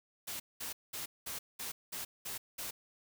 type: noise bursts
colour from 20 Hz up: white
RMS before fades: -41 dBFS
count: 8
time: 0.27-2.71 s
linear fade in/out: 10 ms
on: 130 ms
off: 200 ms
effects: none